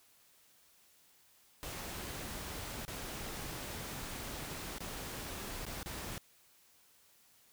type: noise with dropouts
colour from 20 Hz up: pink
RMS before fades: -43 dBFS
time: 1.63-6.18 s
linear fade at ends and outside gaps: 0 ms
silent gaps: 2.851-2.88 / 4.783-4.805 / 5.652-5.665 / 5.83-5.86 s
effects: white hiss -66 dBFS RMS until 7.52 s

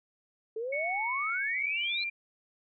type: exponential sweep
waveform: sine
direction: up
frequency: 429.3 to 4179 Hz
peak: -32 dBFS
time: 0.56-2.04 s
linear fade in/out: 5 ms
type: tone with pitch glide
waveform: sine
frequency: 2217 to 2376 Hz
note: C#7 to D7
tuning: 0 to +20 cents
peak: -31 dBFS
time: 0.72-2.1 s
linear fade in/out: 10 ms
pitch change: +120 cents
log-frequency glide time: 1.47-1.89 s
effects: none

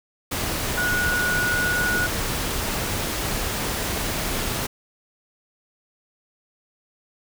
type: tone in noise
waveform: sine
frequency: 1457 Hz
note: F#6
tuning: 27 cents flat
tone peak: -21 dBFS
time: 0.77-2.07 s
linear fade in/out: 10 ms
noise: pink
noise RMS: -26 dBFS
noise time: 0.31-4.67 s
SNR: +2 dB
effects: none

